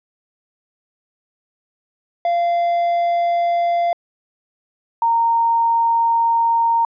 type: tone pair in turn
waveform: triangle / sine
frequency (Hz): 690 / 924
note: F5 / A#5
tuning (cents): -21 / -16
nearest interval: perfect fourth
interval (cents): 505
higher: second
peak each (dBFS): -13 / -13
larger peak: neither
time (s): 2.25-3.93 / 5.02-6.85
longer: second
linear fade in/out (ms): 2
effects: resampled to 11025 Hz